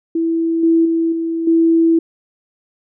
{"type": "tone with level steps", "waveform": "sine", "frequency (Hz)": 329.6, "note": "E4", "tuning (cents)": 0, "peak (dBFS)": [-14, -9, -13, -17, -9], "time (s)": [0.15, 1.99], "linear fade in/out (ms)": 5, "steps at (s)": [0.63, 0.85, 1.12, 1.47], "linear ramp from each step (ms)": 5, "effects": []}